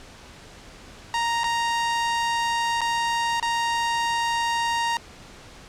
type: tone with dropouts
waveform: sawtooth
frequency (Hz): 932.3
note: A#5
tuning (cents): 0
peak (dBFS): -18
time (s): 1.14-4.97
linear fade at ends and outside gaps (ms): 1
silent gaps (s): 1.435-1.441 / 2.808-2.815 / 3.399-3.426
effects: pink hiss -45 dBFS RMS until 5.68 s + low-pass 7000 Hz 12 dB/octave